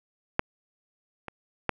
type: clicks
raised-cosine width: 0.5 ms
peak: -6 / -21 / -9 dBFS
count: 3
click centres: 0.394 / 1.283 / 1.693 s
effects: none